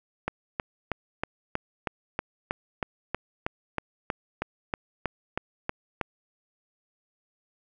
click train, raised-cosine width 0.5 ms, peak -12 dBFS, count 19, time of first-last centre 0.28-6.012 s, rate 3.14 Hz, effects none

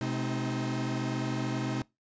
45% pulse tone cluster, 127.7 / 215 / 263.7 / 313.2 Hz, C3 / A3 / C4 / D#4, -42 / -40 / +14 / +11 cents, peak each -33 / -37 / -37 / -36 dBFS, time 0.01-1.82 s, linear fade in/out 2 ms, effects noise-tail reverb RT60 0.2 s tail -22 dB re dry + resampled to 16000 Hz

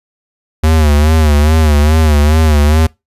square tone with vibrato, 76.3 Hz, D#2, 33 cents flat, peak -7 dBFS, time 0.63-2.87 s, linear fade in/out 10 ms, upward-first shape sine, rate 2.4 Hz, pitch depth 82 cents each way, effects noise-tail reverb RT60 0.2 s tail -23 dB re dry + resampled to 32000 Hz

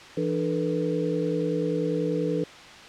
sine tone cluster, 167.2 / 297.4 / 437.8 / 488.1 Hz, E3 / D4 / A4 / B4, +25 / +22 / -9 / -20 cents, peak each -29 dBFS, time 0.17-2.44 s, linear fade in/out 5 ms, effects white hiss -44 dBFS RMS until 2.88 s + low-pass 4000 Hz 12 dB/octave

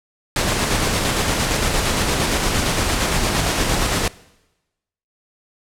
pink noise with tremolo, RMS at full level -18 dBFS, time 0.36-4.08 s, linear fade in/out 2 ms, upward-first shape square, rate 8.7 Hz, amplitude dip 25%, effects noise-tail reverb RT60 1.0 s tail -21 dB re dry + low-pass 10000 Hz 12 dB/octave

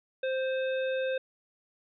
harmonic tone with a mistuned harmonic, 523.3 Hz, C5, in tune, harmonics 1 / 3 / 5 / 7, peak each -28 / -38 / -42 / -45 dBFS, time 0.23-1.18 s, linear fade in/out 5 ms, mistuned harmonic 5, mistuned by -20 cents, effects none

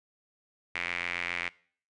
sawtooth tone with band-pass filter, 87.31 Hz, F2, in tune, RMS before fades -34 dBFS, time 0.75-1.49 s, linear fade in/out 5 ms, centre 2200 Hz, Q 4.7, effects noise-tail reverb RT60 0.5 s tail -22 dB re dry + resampled to 22050 Hz

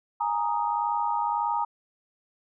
sine chord, Ab suspended second, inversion none, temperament equal, 830.6 / 932.3 / 1244.5 Hz, Ab5 / Bb5 / Eb6, 0 / 0 / 0 cents, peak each -29 / -26 / -32 dBFS, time 0.2-1.65 s, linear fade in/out 10 ms, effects none

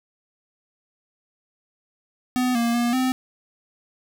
square tone with pitch steps, 251.3 / 234.3 / 238.5 / 257.5 Hz, B3 / A#3 / A#3 / C4, +30 / +9 / +40 / -28 cents, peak -20 dBFS, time 2.36-3.12 s, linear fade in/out 0 ms, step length 190 ms, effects none

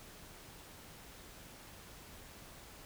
silence, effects pink hiss -54 dBFS RMS until 2.85 s

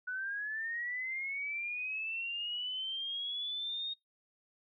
sine linear sweep, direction up, 1473 to 3729 Hz, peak -35 dBFS, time 0.07-3.94 s, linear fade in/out 10 ms, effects noise-tail reverb RT60 0.2 s tail -26 dB re dry

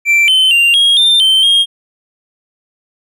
triangle tone with pitch steps, 2345 / 3065 / 2781 / 3274 / 3596 / 3107 / 3242 Hz, D7 / G7 / F7 / G#7 / A7 / G7 / G#7, -3 / -40 / -8 / -25 / +37 / -16 / -42 cents, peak -5 dBFS, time 0.05-1.66 s, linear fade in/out 50 ms, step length 230 ms, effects none

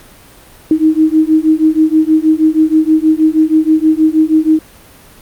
sine beating tone pair, 311.1 / 317.4 Hz, D#4 / D#4, 0 / +35 cents, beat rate 6.3 Hz, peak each -10 dBFS, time 0.71-4.59 s, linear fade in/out 2 ms, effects pink hiss -40 dBFS RMS until 5.21 s + Opus 48 kbps

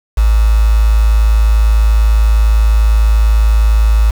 sine tone with quantisation, 54.4 Hz, A1, 19 cents flat, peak -6 dBFS, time 0.17-4.11 s, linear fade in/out 10 ms, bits 4, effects none

